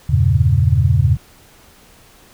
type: chord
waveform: sine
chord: E diminished seventh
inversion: none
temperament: equal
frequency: 82.41 / 98 / 116.54 / 138.59 Hz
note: E2 / G2 / Bb2 / Db3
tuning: 0 / 0 / 0 / 0 cents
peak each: -16 dBFS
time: 0.09-1.17 s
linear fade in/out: 10 ms
effects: pink hiss -47 dBFS RMS until 2.33 s